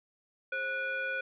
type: tone with frequency modulation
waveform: sine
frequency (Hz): 1473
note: F#6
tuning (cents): -8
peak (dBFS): -31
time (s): 0.52-1.21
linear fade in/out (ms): 5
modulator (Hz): 943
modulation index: 0.86
effects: none